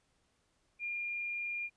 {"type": "tone", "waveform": "sine", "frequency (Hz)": 2408, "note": "D7", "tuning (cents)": 43, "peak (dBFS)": -35, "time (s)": [0.79, 1.7], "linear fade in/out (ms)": 50, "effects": ["pink hiss -75 dBFS RMS until 1.76 s", "resampled to 22050 Hz"]}